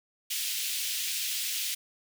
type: high-pass noise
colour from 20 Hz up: pink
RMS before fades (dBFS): -32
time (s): 0.3-1.75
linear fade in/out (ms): 10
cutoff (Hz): 2600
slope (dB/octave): 24
effects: none